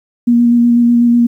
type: tone with vibrato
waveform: sine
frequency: 237.9 Hz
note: A#3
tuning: 35 cents sharp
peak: -6 dBFS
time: 0.27-1.27 s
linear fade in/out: 10 ms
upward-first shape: square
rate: 8.1 Hz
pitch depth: 12 cents each way
effects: 8-bit